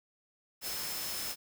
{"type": "tone in noise", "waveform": "sine", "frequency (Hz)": 5230, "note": "E8", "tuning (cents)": -15, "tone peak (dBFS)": -42, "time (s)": [0.61, 1.36], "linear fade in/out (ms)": 50, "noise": "white", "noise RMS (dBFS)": -38, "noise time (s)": [0.61, 1.36], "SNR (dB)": -7, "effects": []}